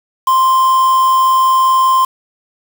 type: tone with quantisation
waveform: triangle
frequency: 1046.5 Hz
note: C6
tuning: in tune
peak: -6 dBFS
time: 0.27-2.05 s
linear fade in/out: 5 ms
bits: 4
effects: none